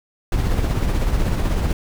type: noise with tremolo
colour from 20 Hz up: brown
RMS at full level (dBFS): -17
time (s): 0.32-1.73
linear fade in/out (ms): 2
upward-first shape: triangle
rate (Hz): 16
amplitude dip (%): 45
effects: none